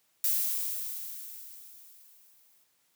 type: noise with exponential decay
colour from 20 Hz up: violet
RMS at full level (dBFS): -26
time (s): 0.24-2.64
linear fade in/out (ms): 2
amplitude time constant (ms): 520
effects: white hiss -71 dBFS RMS until 2.95 s + high-pass 100 Hz 12 dB/octave